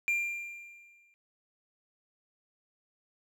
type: tone with exponential decay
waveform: triangle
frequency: 2385 Hz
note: D7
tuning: 26 cents sharp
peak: -23 dBFS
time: 0.08-1.14 s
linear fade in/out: 0 ms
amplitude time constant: 230 ms
effects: none